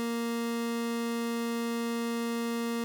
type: tone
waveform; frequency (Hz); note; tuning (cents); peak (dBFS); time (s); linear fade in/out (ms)
30% pulse; 233.1; A#3; 0; -27; 0-2.84; 0
effects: none